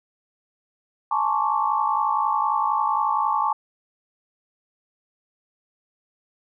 sine tone cluster, 846 / 897 / 1083 / 1147 Hz, G#5 / A5 / C#6 / D6, +32 / +33 / -41 / -41 cents, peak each -25 dBFS, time 1.11-3.53 s, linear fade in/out 5 ms, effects none

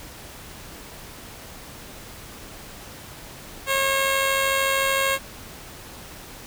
10% pulse tone with amplitude modulation, 542 Hz, C#5, 39 cents flat, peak -10 dBFS, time 3.66-5.19 s, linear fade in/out 50 ms, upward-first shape sine, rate 93.3 Hz, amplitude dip 35%, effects pink hiss -41 dBFS RMS until 6.46 s

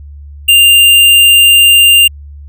square tone, 2794 Hz, F7, in tune, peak -3 dBFS, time 0.48-2.08 s, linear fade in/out 10 ms, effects added 72 Hz sine -27 dBFS peak until 2.48 s

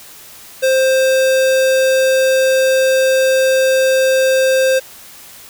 square tone, 525 Hz, C5, 6 cents sharp, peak -11 dBFS, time 0.62-4.8 s, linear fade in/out 20 ms, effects white hiss -38 dBFS RMS until 5.49 s

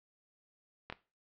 clicks, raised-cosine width 0.3 ms, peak -24 dBFS, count 2, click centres 0.9 / 0.925 s, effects noise-tail reverb RT60 0.3 s tail -17 dB re dry + low-pass 4000 Hz 12 dB/octave

